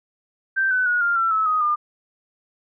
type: tone with pitch steps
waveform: sine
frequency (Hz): 1563 / 1506.3 / 1451.6 / 1398.9 / 1348.2 / 1299.2 / 1252.1 / 1206.6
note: G6 / F#6 / F#6 / F6 / E6 / E6 / D#6 / D6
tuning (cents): -6 / +31 / -34 / +2 / +39 / -26 / +11 / +46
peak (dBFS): -17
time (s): 0.56-1.76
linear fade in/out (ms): 20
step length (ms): 150
effects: none